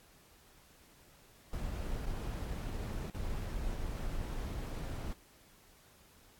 brown noise with dropouts, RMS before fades -38 dBFS, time 1.53-5.13 s, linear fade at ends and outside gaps 2 ms, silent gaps 2.058-2.066 / 3.1-3.146 s, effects pink hiss -62 dBFS RMS until 6.39 s + AAC 64 kbps

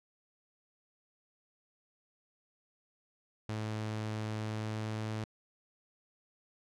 sawtooth tone with pitch glide, 108.3 to 109.05 Hz, A2 to A2, -27 to -15 cents, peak -31 dBFS, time 3.49-5.24 s, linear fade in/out 0 ms, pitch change +12 cents, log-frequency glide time 4.36-5.08 s, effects low-pass 7000 Hz 12 dB/octave

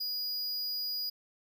square tone, 4900 Hz, D#8, 27 cents flat, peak -33 dBFS, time 0-1.1 s, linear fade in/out 10 ms, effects none

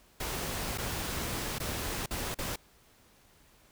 pink noise with dropouts, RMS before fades -35 dBFS, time 0.2-2.56 s, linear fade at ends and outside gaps 5 ms, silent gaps 0.776-0.782 / 1.585-1.6 / 2.061-2.108 / 2.345-2.386 s, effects pink hiss -62 dBFS RMS until 3.71 s

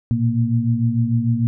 sine tone cluster, 114.6 / 121.3 / 232.9 Hz, A#2 / B2 / A#3, -29 / -31 / -1 cents, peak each -20 dBFS, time 0.11-1.47 s, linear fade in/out 0 ms, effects none

